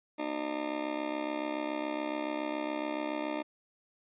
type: tone with amplitude modulation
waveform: 20% pulse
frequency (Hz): 302.8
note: D#4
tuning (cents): -47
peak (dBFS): -24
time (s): 0.18-3.43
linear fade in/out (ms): 20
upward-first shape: sine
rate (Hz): 67.1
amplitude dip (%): 80
effects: resampled to 8000 Hz